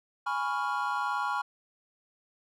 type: chord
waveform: triangle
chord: C# dominant seventh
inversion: second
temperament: equal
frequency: 830.6 / 987.8 / 1108.7 / 1396.9 Hz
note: G#5 / B5 / C#6 / E#6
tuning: 0 / 0 / 0 / 0 cents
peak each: -32 dBFS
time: 0.26-1.42 s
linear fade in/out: 10 ms
effects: none